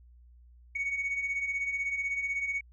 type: beating tone pair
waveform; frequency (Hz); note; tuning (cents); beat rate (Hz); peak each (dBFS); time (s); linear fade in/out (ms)
sine; 2217 / 2233; C#7 / C#7; 0 / +12; 16; -35 / -29; 0.75-2.61; 10
effects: tanh soft clip ceiling -26 dBFS + added 60 Hz sine -53 dBFS peak until 2.72 s